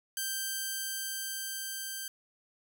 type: tone with level ramp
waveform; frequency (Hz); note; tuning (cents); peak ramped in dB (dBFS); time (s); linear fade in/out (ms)
5% pulse; 1568; G6; 0; -21 to -26; 0.17-2.08; 2
effects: none